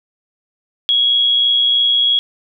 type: tone with amplitude modulation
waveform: sine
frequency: 3322 Hz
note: G#7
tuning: in tune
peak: -9 dBFS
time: 0.89-2.19 s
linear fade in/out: 0 ms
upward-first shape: sine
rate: 123 Hz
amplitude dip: 40%
effects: none